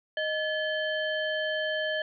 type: harmonic tone with a mistuned harmonic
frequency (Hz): 621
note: D#5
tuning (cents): -3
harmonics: 1 / 3 / 5 / 7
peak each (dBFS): -30 / -31 / -35 / -50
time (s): 0.17-2.02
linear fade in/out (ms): 2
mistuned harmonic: 3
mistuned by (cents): -140
effects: none